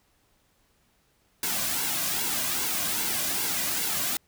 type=noise with flanger; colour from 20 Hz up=white; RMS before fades=-28 dBFS; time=1.43-4.17 s; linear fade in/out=2 ms; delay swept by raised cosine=1.6 to 2.3 ms; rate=2.5 Hz; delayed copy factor=-0.6; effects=pink hiss -67 dBFS RMS until 4.27 s